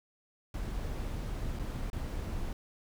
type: noise with dropouts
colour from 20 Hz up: brown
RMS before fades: -36 dBFS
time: 0.54-2.53 s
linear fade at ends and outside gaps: 2 ms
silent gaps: 1.59-1.594 / 1.901-1.93 s
effects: none